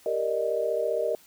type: chord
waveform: sine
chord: Eb major seventh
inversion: first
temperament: equal with one note detuned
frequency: 394.5 / 466.2 / 587.3 / 622.3 Hz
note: G4 / Bb4 / D5 / Eb5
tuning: +11 / 0 / 0 / 0 cents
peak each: -33 / -28 / -32 / -28 dBFS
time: 0.06-1.15 s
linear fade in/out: 2 ms
effects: white hiss -56 dBFS RMS until 1.26 s